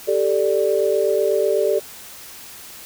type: chord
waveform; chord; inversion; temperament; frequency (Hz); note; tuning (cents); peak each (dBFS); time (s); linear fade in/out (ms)
sine; G suspended second; none; equal; 392 / 440 / 587.3; G4 / A4 / D5; 0 / 0 / 0; -20; 0.07-1.8; 20
effects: white hiss -39 dBFS RMS until 2.85 s